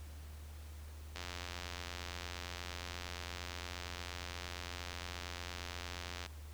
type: click train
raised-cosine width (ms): 0.2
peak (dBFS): -25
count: 453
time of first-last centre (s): 1.16-6.262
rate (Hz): 88.6
effects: added 75 Hz sine -47 dBFS peak until 6.53 s + pink hiss -59 dBFS RMS until 6.53 s